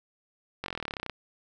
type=slowing click train; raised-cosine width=0.3 ms; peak=-17 dBFS; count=18; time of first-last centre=0.64-1.097 s; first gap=21 ms; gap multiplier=1.03; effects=none